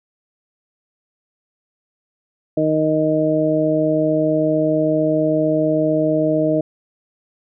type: harmonic tone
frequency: 155.56 Hz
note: D#3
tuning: in tune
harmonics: 1 / 2 / 3 / 4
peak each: -24 / -18 / -23 / -18 dBFS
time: 2.57-6.61 s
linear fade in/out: 5 ms
effects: none